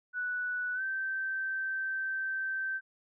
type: tone with pitch glide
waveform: sine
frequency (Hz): 1480 to 1553.6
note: F#6 to G6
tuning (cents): 0 to -16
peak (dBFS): -31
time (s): 0.13-2.81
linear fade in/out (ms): 50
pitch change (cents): +84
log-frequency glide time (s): 0.74-0.82
effects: none